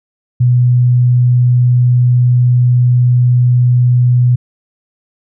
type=tone; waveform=sine; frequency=123.47 Hz; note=B2; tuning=in tune; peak=-6 dBFS; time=0.4-4.36 s; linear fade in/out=10 ms; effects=none